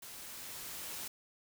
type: noise with level ramp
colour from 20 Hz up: white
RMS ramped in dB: -49 to -42 dBFS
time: 0.02-1.08 s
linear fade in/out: 5 ms
effects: none